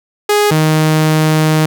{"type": "tone pair in turn", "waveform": "sawtooth", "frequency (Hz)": [415.3, 156.06], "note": ["G#4", "D#3"], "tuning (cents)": [0, 6], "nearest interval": "octave + perfect fourth", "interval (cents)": 1694, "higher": "first", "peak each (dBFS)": -5, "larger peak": "neither", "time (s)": [[0.29, 0.51], [0.51, 1.66]], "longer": "second", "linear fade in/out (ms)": 5, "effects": []}